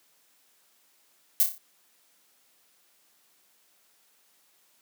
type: noise with echo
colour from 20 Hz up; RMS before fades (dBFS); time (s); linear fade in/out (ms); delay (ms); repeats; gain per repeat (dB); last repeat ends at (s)
violet; -20; 1.4-1.43; 0; 30; 5; -6; 1.58
effects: white hiss -65 dBFS RMS until 4.81 s + high-pass 200 Hz 12 dB/octave